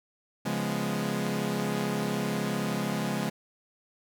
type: chord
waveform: sawtooth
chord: C# dominant seventh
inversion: none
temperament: equal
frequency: 138.59 / 174.61 / 207.7 / 246.9 Hz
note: C#3 / E#3 / G#3 / B3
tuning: 0 / 0 / 0 / 0 cents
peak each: -31 / -30 / -27 / -32 dBFS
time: 0.45-3.3 s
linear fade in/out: 10 ms
effects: none